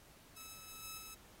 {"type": "tone with level steps", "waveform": "5% pulse", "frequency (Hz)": 1300, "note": "E6", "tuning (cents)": -24, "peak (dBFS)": [-39, -42, -39, -35, -39], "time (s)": [0.36, 1.15], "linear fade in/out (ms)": 10, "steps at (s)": [0.53, 0.68, 0.83, 0.98], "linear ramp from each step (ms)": 5, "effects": ["pink hiss -62 dBFS RMS until 1.4 s", "AAC 48 kbps"]}